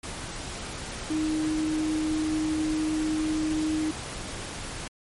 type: tone in noise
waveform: sine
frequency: 311.1 Hz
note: D#4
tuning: in tune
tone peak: -24 dBFS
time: 1.1-3.91 s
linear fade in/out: 5 ms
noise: pink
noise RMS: -36 dBFS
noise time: 0.03-4.88 s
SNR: +9 dB
effects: MP3 48 kbps